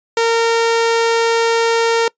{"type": "tone", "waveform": "sawtooth", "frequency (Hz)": 459.7, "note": "A#4", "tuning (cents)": -24, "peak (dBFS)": -8, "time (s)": [0.17, 2.08], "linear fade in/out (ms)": 2, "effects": ["noise-tail reverb RT60 0.1 s tail -23 dB re dry", "resampled to 16000 Hz"]}